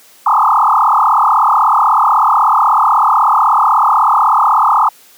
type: tone with frequency modulation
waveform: sine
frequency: 1046.5 Hz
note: C6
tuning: in tune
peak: -7 dBFS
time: 0.26-4.89 s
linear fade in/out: 5 ms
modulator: 36.2 Hz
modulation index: 6.3
effects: white hiss -44 dBFS RMS until 5.17 s + high-pass 200 Hz 12 dB/octave